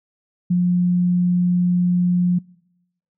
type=tone; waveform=sine; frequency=177.9 Hz; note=F3; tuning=32 cents sharp; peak=-14 dBFS; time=0.5-2.39 s; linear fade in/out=10 ms; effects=noise-tail reverb RT60 0.9 s tail -25 dB re dry